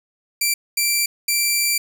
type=tone bursts at uneven times; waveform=10% pulse; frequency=2349 Hz; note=D7; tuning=in tune; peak=-8 dBFS; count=3; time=0.41-0.54 / 0.77-1.06 / 1.28-1.78 s; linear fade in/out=5 ms; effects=none